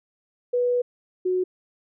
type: tone pair in turn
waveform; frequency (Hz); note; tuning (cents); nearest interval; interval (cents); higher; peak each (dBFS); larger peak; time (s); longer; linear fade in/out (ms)
sine; 490.3 / 367.3; B4 / F#4; -13 / -13; perfect fourth; 500; first; -19 / -20; first; 0.53-0.82 / 1.25-1.44; first; 10
effects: none